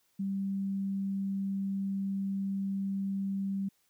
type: tone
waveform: sine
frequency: 195.5 Hz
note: G3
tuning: 4 cents flat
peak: -30 dBFS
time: 0.19-3.69 s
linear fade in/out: 10 ms
effects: white hiss -72 dBFS RMS until 3.89 s